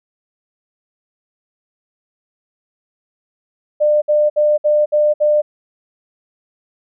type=tone bursts; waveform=sine; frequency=599 Hz; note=D5; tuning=34 cents sharp; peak=-10 dBFS; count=6; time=3.8-5.42 s; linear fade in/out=20 ms; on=220 ms; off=60 ms; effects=none